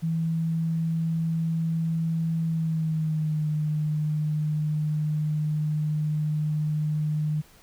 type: tone with pitch glide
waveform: sine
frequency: 163.3 to 152.36 Hz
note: E3 to D#3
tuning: -16 to -36 cents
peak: -23 dBFS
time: 0.02-7.42 s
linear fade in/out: 20 ms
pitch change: -120 cents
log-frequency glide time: 2.46-3.47 s
effects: pink hiss -55 dBFS RMS until 7.62 s